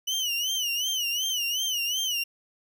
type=tone with vibrato; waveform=30% pulse; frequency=2960 Hz; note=F#7; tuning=in tune; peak=-23 dBFS; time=0.07-2.24 s; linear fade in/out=10 ms; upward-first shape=sine; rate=2.7 Hz; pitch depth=120 cents each way; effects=none